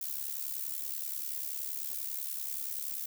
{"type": "noise with amplitude modulation", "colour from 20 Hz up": "violet", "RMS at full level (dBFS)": -34, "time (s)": [0.01, 3.06], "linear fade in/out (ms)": 5, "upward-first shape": "sine", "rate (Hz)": 70.4, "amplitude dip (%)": 75, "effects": []}